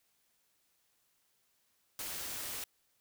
white noise with amplitude modulation, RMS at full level -39 dBFS, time 1.99-2.64 s, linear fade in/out 2 ms, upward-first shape sine, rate 254 Hz, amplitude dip 40%, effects white hiss -75 dBFS RMS until 3 s

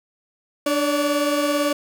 30% pulse tone pair together, 294.5 / 571 Hz, D4 / D5, +5 / -49 cents, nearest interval major seventh, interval 1146 cents, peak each -19 dBFS, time 0.66-1.73 s, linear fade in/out 5 ms, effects none

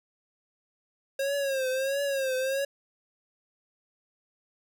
square tone with vibrato, 540 Hz, C#5, 45 cents flat, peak -27 dBFS, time 1.19-2.65 s, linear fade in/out 5 ms, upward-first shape triangle, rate 1.5 Hz, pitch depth 94 cents each way, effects none

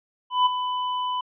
square tone with ADSR envelope, 999 Hz, B5, 20 cents sharp, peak -15 dBFS, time 0.3-1.21 s, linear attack 160 ms, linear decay 16 ms, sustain -10 dB, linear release 6 ms, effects resampled to 8000 Hz

